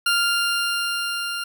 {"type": "tone with level ramp", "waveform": "20% pulse", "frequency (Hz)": 1396.9, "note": "F6", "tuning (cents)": 0, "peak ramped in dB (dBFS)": [-12, -21], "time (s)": [0.06, 1.44], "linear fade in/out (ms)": 5, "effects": []}